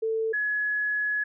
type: tone pair in turn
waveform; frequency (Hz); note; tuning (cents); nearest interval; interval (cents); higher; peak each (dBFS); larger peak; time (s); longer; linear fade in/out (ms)
sine; 445.1 / 1691.2; A4 / G#6; +20 / +31; octave + major seventh; 2311; second; -24; neither; 0.02-0.33 / 0.33-1.24; second; 10
effects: none